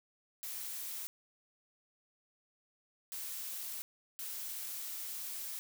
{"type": "noise bursts at uneven times", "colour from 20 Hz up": "blue", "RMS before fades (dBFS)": -42, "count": 3, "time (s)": [[0.43, 1.07], [3.12, 3.82], [4.19, 5.59]], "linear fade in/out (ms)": 0, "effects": []}